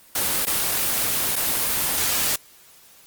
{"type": "noise with dropouts", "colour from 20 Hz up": "white", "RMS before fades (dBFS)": -22, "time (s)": [0.15, 2.36], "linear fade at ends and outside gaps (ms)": 5, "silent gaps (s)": [[0.454, 0.467], [1.358, 1.362]], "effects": ["white hiss -51 dBFS RMS until 3.06 s", "Opus 24 kbps"]}